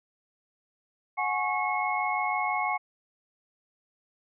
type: tone cluster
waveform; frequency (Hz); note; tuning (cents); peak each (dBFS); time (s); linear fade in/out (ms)
sine; 733 / 839 / 1099 / 2176; F#5 / G#5 / C#6 / C#7; -16 / +17 / -15 / -33; -31; 1.17-2.78; 20
effects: none